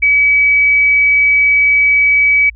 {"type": "tone", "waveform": "sine", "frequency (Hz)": 2281, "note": "C#7", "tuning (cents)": 49, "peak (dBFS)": -7, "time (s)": [0.02, 2.5], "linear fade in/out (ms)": 10, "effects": ["added 56 Hz sine -33 dBFS peak until 2.55 s"]}